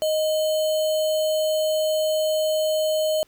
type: tone with sample-and-hold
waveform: sine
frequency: 622.3 Hz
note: D#5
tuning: in tune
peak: -19 dBFS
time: 0.02-3.23 s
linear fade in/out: 0 ms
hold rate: 3675 Hz
effects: pink hiss -61 dBFS RMS until 3.27 s